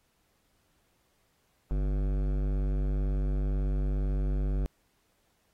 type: tone with hard clipping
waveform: sine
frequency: 49 Hz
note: G1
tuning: in tune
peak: -28 dBFS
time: 1.71-4.66 s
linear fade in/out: 0 ms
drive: 16 dB
effects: pink hiss -72 dBFS RMS until 5.53 s + AAC 48 kbps